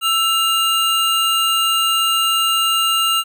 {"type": "tone pair together", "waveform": "square", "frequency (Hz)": [1326.6, 2811], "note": ["E6", "F7"], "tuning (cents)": [11, 11], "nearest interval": "octave + minor second", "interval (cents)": 1300, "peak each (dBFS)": [-19, -17], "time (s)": [0.01, 3.24], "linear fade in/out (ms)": 50, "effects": []}